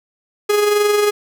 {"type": "tone with amplitude modulation", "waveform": "45% pulse", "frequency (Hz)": 415.3, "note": "G#4", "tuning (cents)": 0, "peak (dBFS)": -11, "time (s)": [0.49, 1.11], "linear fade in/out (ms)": 10, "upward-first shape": "sine", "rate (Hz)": 22.4, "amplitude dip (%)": 40, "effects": []}